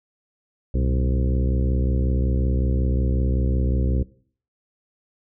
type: harmonic tone with a mistuned harmonic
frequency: 65.41 Hz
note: C2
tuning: in tune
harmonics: 1 / 2 / 3 / 4 / 5 / 6 / 7 / 8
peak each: -20 / -26 / -30 / -32 / -34 / -36 / -37 / -38 dBFS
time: 0.74-4.03 s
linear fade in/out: 5 ms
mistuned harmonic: 2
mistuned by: -110 cents
effects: noise-tail reverb RT60 0.5 s tail -19 dB re dry